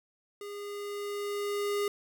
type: tone with level ramp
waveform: square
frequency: 408.3 Hz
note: G#4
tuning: 29 cents flat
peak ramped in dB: -40 to -28 dBFS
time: 0.41-1.88 s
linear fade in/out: 2 ms
effects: none